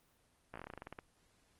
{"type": "slowing click train", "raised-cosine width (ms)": 0.5, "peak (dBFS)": -30, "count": 14, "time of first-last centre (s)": [0.54, 0.988], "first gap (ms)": 16, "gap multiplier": 1.12, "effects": ["pink hiss -72 dBFS RMS until 1.59 s", "Opus 24 kbps"]}